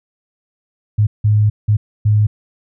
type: tone bursts at uneven times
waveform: sine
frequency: 105.7 Hz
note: G#2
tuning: 31 cents sharp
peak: -9 dBFS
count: 4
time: 0.98-1.07 / 1.24-1.5 / 1.68-1.77 / 2.05-2.27 s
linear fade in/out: 10 ms
effects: none